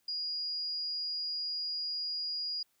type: tone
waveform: sine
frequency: 4869 Hz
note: D#8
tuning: 38 cents flat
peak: -33 dBFS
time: 0.08-2.63 s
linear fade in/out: 5 ms
effects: white hiss -74 dBFS RMS until 2.8 s